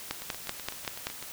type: two click trains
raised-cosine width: 0.2 ms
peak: -22 / -13 dBFS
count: 9 / 6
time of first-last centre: 0.22-1.226 / 0.11-1.07 s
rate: 7.95 / 5.21 Hz
effects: white hiss -43 dBFS RMS until 1.32 s